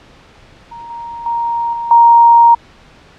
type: tone with level steps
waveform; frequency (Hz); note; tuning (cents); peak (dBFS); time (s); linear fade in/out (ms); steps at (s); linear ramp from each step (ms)
sine; 935; A#5; +5; -28 / -24 / -14 / -18 / -3; 0.71-2.55; 10; 0.9 / 1.26 / 1.73 / 1.91; 2
effects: pink hiss -43 dBFS RMS until 3.18 s + low-pass 4000 Hz 12 dB/octave